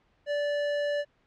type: tone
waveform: square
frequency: 582 Hz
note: D5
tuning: 16 cents flat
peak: -27 dBFS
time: 0.26-1.05 s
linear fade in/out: 50 ms
effects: pink hiss -68 dBFS RMS until 1.26 s + low-pass 3000 Hz 12 dB/octave